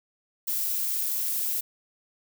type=noise; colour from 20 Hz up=violet; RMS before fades=-28 dBFS; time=0.47-1.61 s; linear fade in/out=10 ms; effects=none